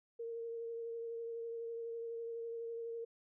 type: tone with vibrato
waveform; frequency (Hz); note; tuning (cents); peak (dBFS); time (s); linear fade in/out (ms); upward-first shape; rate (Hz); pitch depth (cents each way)
sine; 461.9; A#4; -16; -40; 0.19-3.05; 10; triangle; 12; 20
effects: none